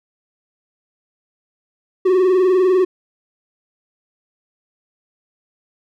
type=tone with vibrato; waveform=triangle; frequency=370 Hz; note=F#4; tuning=in tune; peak=-9 dBFS; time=2.05-2.85 s; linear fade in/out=10 ms; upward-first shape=sine; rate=20 Hz; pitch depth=69 cents each way; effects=none